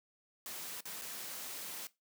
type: noise with dropouts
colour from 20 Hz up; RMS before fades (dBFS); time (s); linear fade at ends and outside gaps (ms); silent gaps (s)
white; -44; 0.46-1.87; 1; 0.807-0.854 / 1.014-1.019
effects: noise-tail reverb RT60 0.2 s tail -18 dB re dry + high-pass 150 Hz 12 dB/octave